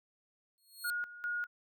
15% pulse tone with exponential growth, 4300 Hz, C8, 47 cents sharp, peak -29 dBFS, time 0.58-0.9 s, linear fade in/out 0 ms, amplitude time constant 69 ms
sine tone with tremolo, 1438 Hz, F#6, 50 cents flat, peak -33 dBFS, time 0.84-1.47 s, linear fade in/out 10 ms, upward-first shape square, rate 2.5 Hz, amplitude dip 80%
effects none

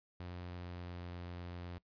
sawtooth tone with pitch glide, 88.8 to 87.93 Hz, F2 to F2, +29 to +12 cents, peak -40 dBFS, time 0.2-1.78 s, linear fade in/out 0 ms, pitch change -17 cents, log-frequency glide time 0.41-1.1 s, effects noise-tail reverb RT60 0.1 s tail -21 dB re dry + resampled to 11025 Hz

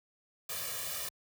white noise with comb filter, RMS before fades -38 dBFS, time 0.49-1.09 s, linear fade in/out 5 ms, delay 1.7 ms, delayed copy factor +0.9, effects high-pass 60 Hz 12 dB/octave

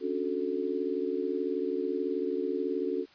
sine chord, D major seventh, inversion third, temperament just, 275.3 / 293.7 / 367.1 / 440.5 Hz, C#4 / D4 / F#4 / A4, -12 / 0 / -14 / +2 cents, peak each -35 / -37 / -32 / -33 dBFS, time 0-3.06 s, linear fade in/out 50 ms, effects white hiss -58 dBFS RMS until 3.14 s + resampled to 11025 Hz

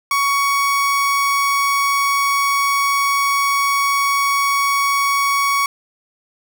30% pulse tone, 1119 Hz, C#6, 16 cents sharp, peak -12 dBFS, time 0.11-5.66 s, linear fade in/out 2 ms, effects none

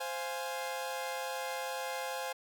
sawtooth chord, F minor, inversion second, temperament equal, 523.3 / 698.5 / 830.6 Hz, C5 / F5 / Ab5, 0 / 0 / 0 cents, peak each -35 / -39 / -36 dBFS, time 0-2.33 s, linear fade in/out 10 ms, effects none

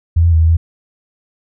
sine tone with pitch steps, 83.4 / 84.8 / 80.6 / 81.2 / 82.7 Hz, E2 / E2 / E2 / E2 / E2, +21 / +50 / -38 / -26 / +6 cents, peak -7 dBFS, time 0.16-0.57 s, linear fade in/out 10 ms, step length 82 ms, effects none

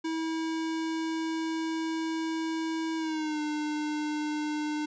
square tone with pitch glide, 323.1 to 301.5 Hz, E4 to D4, -35 to +46 cents, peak -30 dBFS, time 0.04-4.86 s, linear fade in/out 10 ms, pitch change -119 cents, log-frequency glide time 2.97-3.4 s, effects resampled to 16000 Hz

